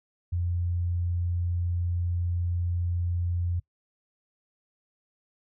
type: tone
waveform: sine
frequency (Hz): 87.31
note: F2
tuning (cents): 0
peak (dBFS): -25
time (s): 0.32-3.6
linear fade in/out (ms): 10
effects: noise-tail reverb RT60 0.1 s tail -22 dB re dry